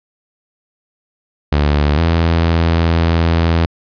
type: tone pair in turn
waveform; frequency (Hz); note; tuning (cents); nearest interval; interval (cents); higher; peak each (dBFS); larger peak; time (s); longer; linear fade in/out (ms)
sawtooth; 73.42 / 83.12; D2 / E2; 0 / +15; major second; 215; second; -7; neither; 1.52-1.97 / 1.97-3.66; second; 5
effects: resampled to 11025 Hz